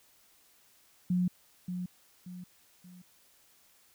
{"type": "tone with echo", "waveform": "sine", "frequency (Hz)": 180, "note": "F#3", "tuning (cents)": -47, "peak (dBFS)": -25, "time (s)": [1.1, 1.28], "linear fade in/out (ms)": 5, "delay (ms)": 580, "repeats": 3, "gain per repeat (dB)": -8, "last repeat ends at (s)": 3.02, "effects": ["white hiss -64 dBFS RMS until 3.94 s"]}